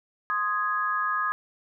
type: chord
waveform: sine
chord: Ab major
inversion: first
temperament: equal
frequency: 1046.5 / 1244.5 / 1661.2 Hz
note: C6 / Eb6 / Ab6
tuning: 0 / 0 / 0 cents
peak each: -32 / -26 / -29 dBFS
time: 0.3-1.32 s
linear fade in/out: 0 ms
effects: none